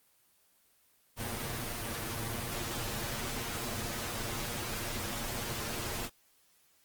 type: noise with comb filter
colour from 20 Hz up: pink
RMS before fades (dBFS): -37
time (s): 1.16-6.1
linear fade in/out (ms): 50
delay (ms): 8.6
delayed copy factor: +0.7
effects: white hiss -68 dBFS RMS until 6.84 s + Opus 24 kbps